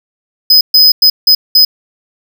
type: tone bursts at uneven times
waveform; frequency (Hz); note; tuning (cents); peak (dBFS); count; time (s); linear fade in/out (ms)
square; 5030; D#8; +18; -3; 5; 0.5-0.61 / 0.74-0.92 / 1.02-1.1 / 1.27-1.35 / 1.55-1.65; 5
effects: none